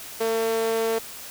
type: tone with high-pass filter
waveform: sawtooth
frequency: 225.5 Hz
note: A3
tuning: 43 cents sharp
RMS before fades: -24 dBFS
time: 0.2-0.99 s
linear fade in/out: 10 ms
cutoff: 460 Hz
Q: 3.1
effects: white hiss -39 dBFS RMS until 1.3 s